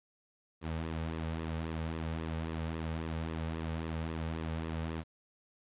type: tone with flanger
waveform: sawtooth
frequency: 80.9 Hz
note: E2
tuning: 32 cents flat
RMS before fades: -37 dBFS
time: 0.61-5.04 s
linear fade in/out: 50 ms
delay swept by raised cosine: 1.3 to 3 ms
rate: 3.7 Hz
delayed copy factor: -0.6
effects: resampled to 8000 Hz + 11-bit